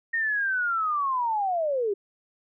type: linear sweep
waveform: sine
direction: down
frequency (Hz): 1857 to 383.4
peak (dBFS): -23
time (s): 0.13-1.94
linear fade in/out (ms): 10
effects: none